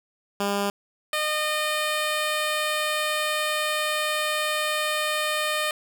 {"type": "tone pair in turn", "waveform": "10% pulse", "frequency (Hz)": [201.2, 610.1], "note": ["G3", "D#5"], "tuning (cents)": [45, -34], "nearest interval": "octave + perfect fifth", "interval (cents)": 1921, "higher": "second", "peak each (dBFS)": -15, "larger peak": "neither", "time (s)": [[0.4, 0.7], [1.13, 5.71]], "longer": "second", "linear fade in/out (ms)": 2, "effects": []}